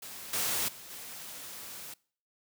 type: noise with level steps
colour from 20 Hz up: white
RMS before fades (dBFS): -44 / -31 / -48 / -44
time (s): 0.02-1.94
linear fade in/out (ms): 5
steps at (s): 0.33 / 0.68 / 0.9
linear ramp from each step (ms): 5
effects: noise-tail reverb RT60 0.5 s tail -24 dB re dry + high-pass 80 Hz 12 dB/octave